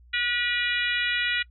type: harmonic tone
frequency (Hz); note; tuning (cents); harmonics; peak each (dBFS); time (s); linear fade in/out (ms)
483.8; B4; -36; 3 / 4 / 5 / 6 / 7 / 8; -30 / -28 / -29 / -32 / -34 / -35; 0.13-1.43; 10
effects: noise-tail reverb RT60 0.1 s tail -23 dB re dry + added 60 Hz sine -50 dBFS peak until 1.5 s